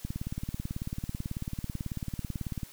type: click train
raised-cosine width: 5 ms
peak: -21 dBFS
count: 48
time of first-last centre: 0.05-2.632 s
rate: 18.2 Hz
effects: white hiss -52 dBFS RMS until 2.72 s